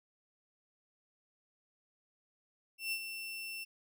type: tone with ADSR envelope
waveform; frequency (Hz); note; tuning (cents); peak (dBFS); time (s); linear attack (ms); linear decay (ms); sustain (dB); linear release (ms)
35% pulse; 2700; E7; +41; -31; 2.78-3.65; 140; 66; -8; 20
effects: none